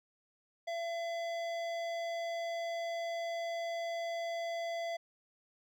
sine tone with hard clipping, 675 Hz, E5, 41 cents sharp, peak -37 dBFS, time 0.67-4.97 s, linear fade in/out 10 ms, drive 14 dB, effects none

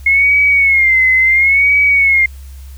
sine tone with vibrato, 2156 Hz, C#7, 49 cents flat, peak -7 dBFS, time 0.06-2.26 s, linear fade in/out 5 ms, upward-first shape sine, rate 0.72 Hz, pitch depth 92 cents each way, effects added 67 Hz sine -29 dBFS peak until 2.77 s + white hiss -46 dBFS RMS until 2.77 s

